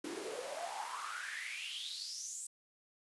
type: noise with high-pass filter sweep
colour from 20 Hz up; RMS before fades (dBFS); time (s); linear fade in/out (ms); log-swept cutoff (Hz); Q
pink; -43; 0.04-2.47; 5; 310 to 8200; 7.4
effects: resampled to 24000 Hz